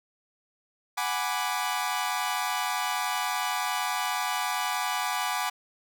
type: chord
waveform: sawtooth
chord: G# half-diminished seventh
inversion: third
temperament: equal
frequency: 740 / 830.6 / 987.8 / 1174.7 Hz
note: F#5 / G#5 / B5 / D6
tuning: 0 / 0 / 0 / 0 cents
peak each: -29 dBFS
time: 0.97-5.5 s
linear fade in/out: 10 ms
effects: none